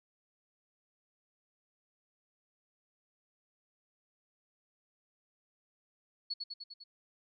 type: tone with echo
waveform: sine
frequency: 4393 Hz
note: C#8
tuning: 16 cents flat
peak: -33 dBFS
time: 6.3-6.34 s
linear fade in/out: 10 ms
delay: 100 ms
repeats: 5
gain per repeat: -3 dB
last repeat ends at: 6.84 s
effects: none